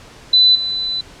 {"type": "tone with level steps", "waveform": "sine", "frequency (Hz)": 4000, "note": "B7", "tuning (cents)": 21, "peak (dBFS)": [-7, -18], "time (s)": [0.33, 1.01], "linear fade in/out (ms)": 5, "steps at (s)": 0.55, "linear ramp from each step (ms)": 5, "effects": ["pink hiss -41 dBFS RMS until 1.2 s", "low-pass 7000 Hz 12 dB/octave"]}